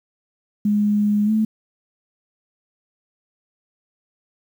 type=tone with pitch glide; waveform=sine; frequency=207.7 to 217.9 Hz; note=G#3 to A3; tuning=0 to -17 cents; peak=-15 dBFS; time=0.65-1.45 s; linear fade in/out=5 ms; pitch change=+83 cents; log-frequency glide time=1.25-1.31 s; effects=8-bit